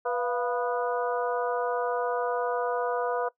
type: harmonic tone with a mistuned harmonic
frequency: 245.7 Hz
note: B3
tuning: 9 cents flat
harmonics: 2 / 3 / 4 / 5 / 6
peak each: -28 / -32 / -34 / -36 / -38 dBFS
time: 0.05-3.29 s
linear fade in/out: 10 ms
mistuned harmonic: 3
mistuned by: -92 cents
effects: noise-tail reverb RT60 0.1 s tail -19 dB re dry